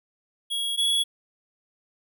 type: tone pair in turn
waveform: square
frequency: 3320 / 3364 Hz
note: G#7 / G#7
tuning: -1 / +22 cents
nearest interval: unison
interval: 23 cents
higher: second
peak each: -26 / -21 dBFS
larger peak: second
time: 0.5-0.77 / 0.77-1.04 s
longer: neither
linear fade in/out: 20 ms
effects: none